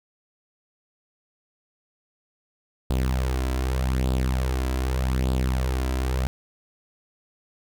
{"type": "tone with flanger", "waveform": "sawtooth", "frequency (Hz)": 64.3, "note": "C2", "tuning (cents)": -30, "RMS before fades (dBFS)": -24, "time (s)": [2.9, 6.27], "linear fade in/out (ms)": 0, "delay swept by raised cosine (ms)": [0.24, 3.04], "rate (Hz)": 0.83, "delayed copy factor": 0.6, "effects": []}